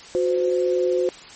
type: tone pair together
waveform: sine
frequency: 364.2 / 515 Hz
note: F#4 / C5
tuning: -27 / -28 cents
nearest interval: tritone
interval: 599 cents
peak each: -20 / -21 dBFS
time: 0.15-1.09 s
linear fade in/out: 0 ms
effects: white hiss -42 dBFS RMS until 1.35 s + MP3 32 kbps